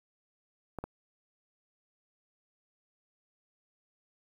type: clicks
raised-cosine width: 1 ms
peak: -23 dBFS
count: 2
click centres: 0.787 / 0.84 s
effects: 9-bit